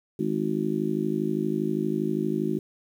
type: harmonic tone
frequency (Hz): 52.5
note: G#1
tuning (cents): +19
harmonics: 3 / 4 / 5 / 6 / 7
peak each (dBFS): -32 / -29 / -35 / -29 / -29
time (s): 0.19-2.59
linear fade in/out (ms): 5
effects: 9-bit